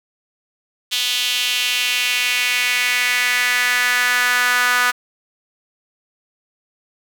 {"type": "tone with high-pass filter sweep", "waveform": "sawtooth", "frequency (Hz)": 246.9, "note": "B3", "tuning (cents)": 0, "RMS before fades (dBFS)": -18, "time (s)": [0.91, 4.92], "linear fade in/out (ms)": 20, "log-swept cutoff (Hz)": [3300, 1400], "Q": 3, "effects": ["7-bit"]}